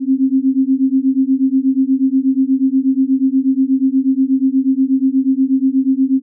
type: beating tone pair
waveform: sine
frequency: 261.6 / 269.9 Hz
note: C4 / C#4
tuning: 0 / -46 cents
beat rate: 8.3 Hz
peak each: -14 dBFS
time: 0-6.22 s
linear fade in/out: 50 ms
effects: none